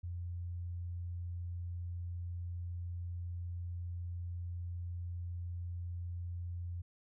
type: tone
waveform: sine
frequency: 87.31 Hz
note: F2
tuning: in tune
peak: -38 dBFS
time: 0.03-6.82 s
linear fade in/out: 10 ms
effects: none